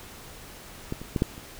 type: clicks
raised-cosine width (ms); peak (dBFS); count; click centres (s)
3; -16 / -24 / -12 / -8 / -30; 5; 0.924 / 1.016 / 1.162 / 1.221 / 1.379
effects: pink hiss -45 dBFS RMS until 1.59 s